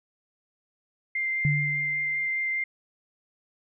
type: tone with vibrato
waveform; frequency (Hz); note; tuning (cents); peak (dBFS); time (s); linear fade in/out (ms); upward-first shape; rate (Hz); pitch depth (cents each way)
sine; 2094; C7; +1; -25; 1.15-2.64; 5; triangle; 5; 10
type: tone with exponential decay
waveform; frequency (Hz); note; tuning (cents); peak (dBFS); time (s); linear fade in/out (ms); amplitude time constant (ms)
sine; 146.83; D3; 0; -19; 1.45-2.28; 0; 180
effects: none